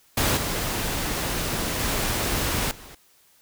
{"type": "noise with level steps", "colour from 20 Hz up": "pink", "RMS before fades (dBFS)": [-22, -27, -25, -44], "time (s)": [0.17, 2.95], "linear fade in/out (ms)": 5, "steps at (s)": [0.37, 1.79, 2.71], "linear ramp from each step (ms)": 2, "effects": ["white hiss -59 dBFS RMS until 3.41 s"]}